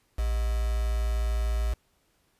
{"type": "tone with quantisation", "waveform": "sine", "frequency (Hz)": 56.7, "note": "A#1", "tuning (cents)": -47, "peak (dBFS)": -24, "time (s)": [0.18, 1.74], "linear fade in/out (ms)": 10, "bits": 6, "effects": ["pink hiss -69 dBFS RMS until 2.39 s", "resampled to 32000 Hz"]}